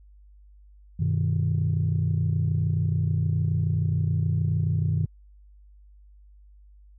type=chord; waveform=sine; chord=G augmented; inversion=none; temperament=equal with one note detuned; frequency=96.59 / 123.47 / 155.56 Hz; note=G2 / B2 / D#3; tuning=-25 / 0 / 0 cents; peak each=-24 / -27 / -24 dBFS; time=0.99-5.06 s; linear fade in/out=10 ms; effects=tanh soft clip ceiling -15 dBFS + added 50 Hz sine -49 dBFS peak until 6.98 s